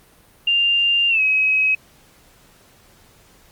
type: tone with pitch glide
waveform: sine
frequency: 2794 to 2547 Hz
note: F7 to D#7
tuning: 0 to +40 cents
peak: -14 dBFS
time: 0.47-1.75 s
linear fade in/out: 5 ms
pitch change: -160 cents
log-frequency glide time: 1.09-1.21 s
effects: pink hiss -52 dBFS RMS until 3.51 s + Opus 32 kbps